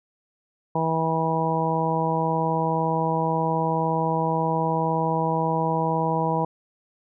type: harmonic tone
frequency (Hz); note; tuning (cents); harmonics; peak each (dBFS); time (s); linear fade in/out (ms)
161.9; E3; -31; 1 / 2 / 3 / 4 / 5 / 6; -26 / -31 / -28 / -30 / -28 / -26; 0.75-6.45; 5
effects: none